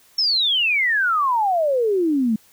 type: exponential sweep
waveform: sine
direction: down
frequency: 5440 to 210.6 Hz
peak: -16 dBFS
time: 0.18-2.36 s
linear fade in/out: 5 ms
effects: white hiss -54 dBFS RMS until 2.52 s